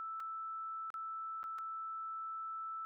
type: tone with dropouts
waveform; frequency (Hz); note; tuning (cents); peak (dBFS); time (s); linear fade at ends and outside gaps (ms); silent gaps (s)
sine; 1319; E6; +1; -40; 0-2.85; 0; 0.2-0.203 / 0.903-0.941 / 1.431-1.44 / 1.584-1.587
effects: none